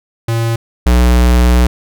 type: tone pair in turn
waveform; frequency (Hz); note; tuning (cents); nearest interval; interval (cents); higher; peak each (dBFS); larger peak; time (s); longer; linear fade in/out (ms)
square; 114.9 / 60.87; A#2 / B1; -25 / -24; major seventh; 1099; first; -13 / -7; second; 0.28-0.56 / 0.86-1.67; second; 5
effects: none